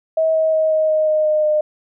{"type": "tone with pitch steps", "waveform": "sine", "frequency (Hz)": [641, 636.2, 631.4, 626.7, 622, 617.4, 612.8, 608.2], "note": ["E5", "D#5", "D#5", "D#5", "D#5", "D#5", "D#5", "D#5"], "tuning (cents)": [-49, 38, 25, 12, -1, -14, -27, -40], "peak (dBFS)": -13, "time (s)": [0.17, 1.61], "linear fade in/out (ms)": 5, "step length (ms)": 180, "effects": []}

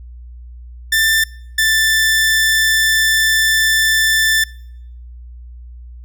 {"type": "tone pair in turn", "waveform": "sawtooth", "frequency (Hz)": [1779, 1767.7], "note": ["A6", "A6"], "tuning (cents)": [19, 8], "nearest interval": "unison", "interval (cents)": 11, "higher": "first", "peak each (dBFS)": -8, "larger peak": "neither", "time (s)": [[0.92, 1.24], [1.58, 4.44]], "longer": "second", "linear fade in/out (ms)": 5, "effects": ["noise-tail reverb RT60 0.8 s tail -26 dB re dry", "added 60 Hz sine -32 dBFS peak until 6.04 s"]}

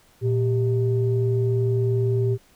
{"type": "tone pair together", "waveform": "sine", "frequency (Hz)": [116.54, 392.3], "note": ["A#2", "G4"], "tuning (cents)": [0, 1], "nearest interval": "octave + major sixth", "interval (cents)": 2101, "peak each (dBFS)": [-19, -23], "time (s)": [0.21, 2.38], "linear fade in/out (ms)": 50, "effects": ["tanh soft clip ceiling -11 dBFS", "pink hiss -57 dBFS RMS until 2.55 s"]}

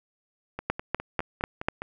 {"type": "two click trains", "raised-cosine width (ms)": 0.5, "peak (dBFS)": [-18, -9], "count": [7, 5], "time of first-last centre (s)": [[0.59, 1.82], [0.7, 1.685]], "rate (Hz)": [4.88, 4.06], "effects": []}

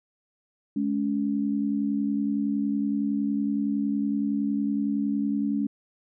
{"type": "tone pair together", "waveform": "sine", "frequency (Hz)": [211.4, 282.2], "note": ["G#3", "C#4"], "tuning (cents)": [31, 31], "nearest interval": "perfect fourth", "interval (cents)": 500, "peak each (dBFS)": -26, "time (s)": [0.76, 5.67], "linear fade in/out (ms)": 5, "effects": []}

